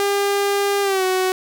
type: tone with pitch glide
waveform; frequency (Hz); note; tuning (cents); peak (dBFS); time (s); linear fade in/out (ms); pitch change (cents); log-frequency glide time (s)
sawtooth; 401.8 to 372.7; G4 to F#4; +43 to +13; -13; 0-1.32; 0; -130; 0.82-1.04
effects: none